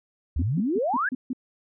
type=exponential sweep; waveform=sine; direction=up; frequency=67.5 to 1731 Hz; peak=-22 dBFS; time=0.36-1.09 s; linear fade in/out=5 ms
type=tone bursts; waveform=sine; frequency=255.4 Hz; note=C4; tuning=42 cents flat; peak=-25 dBFS; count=6; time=0.39-1.332 s; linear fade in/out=5 ms; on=32 ms; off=150 ms
effects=none